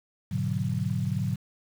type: chord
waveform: sine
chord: G# half-diminished seventh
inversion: none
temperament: equal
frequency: 103.83 / 123.47 / 146.83 / 185 Hz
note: G#2 / B2 / D3 / F#3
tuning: 0 / 0 / 0 / 0 cents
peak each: -31 dBFS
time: 0.31-1.36 s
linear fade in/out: 10 ms
effects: 8-bit